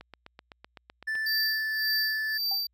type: click train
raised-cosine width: 0.3 ms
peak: -28 dBFS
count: 10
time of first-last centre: 0.01-1.154 s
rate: 7.87 Hz
type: tone with pitch glide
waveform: triangle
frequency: 1760 to 1748.9 Hz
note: A6 to A6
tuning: 0 to -11 cents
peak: -26 dBFS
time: 1.07-2.38 s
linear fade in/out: 10 ms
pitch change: -11 cents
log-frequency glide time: 1.37-1.87 s
type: tone with tremolo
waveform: square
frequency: 4656 Hz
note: D8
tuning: 16 cents flat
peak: -26 dBFS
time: 1.26-2.67 s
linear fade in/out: 5 ms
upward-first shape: sine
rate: 1.8 Hz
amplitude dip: 85%
type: tone with exponential decay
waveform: sine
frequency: 784 Hz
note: G5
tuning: in tune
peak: -34 dBFS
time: 2.51-2.62 s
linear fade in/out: 5 ms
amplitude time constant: 23 ms
effects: added 60 Hz sine -70 dBFS peak until 2.73 s